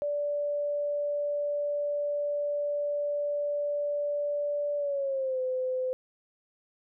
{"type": "tone with pitch glide", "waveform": "sine", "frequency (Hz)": [582, 512.5], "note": ["D5", "C5"], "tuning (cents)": [-16, -36], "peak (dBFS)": -27, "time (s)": [0.02, 5.93], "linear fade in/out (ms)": 0, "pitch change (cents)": -220, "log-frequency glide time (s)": [4.77, 5.4], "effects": []}